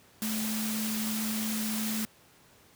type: tone in noise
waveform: sine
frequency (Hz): 217.5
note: A3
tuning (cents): -20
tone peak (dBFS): -31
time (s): 0.22-2.05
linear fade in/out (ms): 0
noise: white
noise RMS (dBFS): -35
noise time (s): 0.22-2.05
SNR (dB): +1
effects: pink hiss -59 dBFS RMS until 2.75 s + high-pass 80 Hz 12 dB/octave